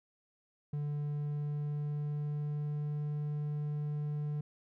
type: tone with pitch glide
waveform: triangle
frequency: 146.83 to 148.36 Hz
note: D3 to D3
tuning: 0 to +18 cents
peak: -31 dBFS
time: 0.73-4.41 s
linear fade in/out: 5 ms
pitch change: +18 cents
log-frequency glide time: 1.06-3.06 s
effects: none